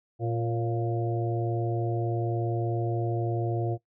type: harmonic tone with a mistuned harmonic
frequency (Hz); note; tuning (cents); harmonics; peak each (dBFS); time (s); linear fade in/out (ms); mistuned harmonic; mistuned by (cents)
116.54; A#2; 0; 1 / 3 / 4 / 5 / 6; -28 / -31 / -37 / -39 / -36; 0.19-3.78; 50; 5; -47
effects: noise-tail reverb RT60 0.1 s tail -17 dB re dry